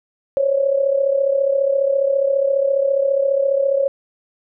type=tone with amplitude modulation; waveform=sine; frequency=550 Hz; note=C#5; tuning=14 cents flat; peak=-11 dBFS; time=0.37-3.88 s; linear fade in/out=0 ms; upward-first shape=sine; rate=34.7 Hz; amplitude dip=70%; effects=none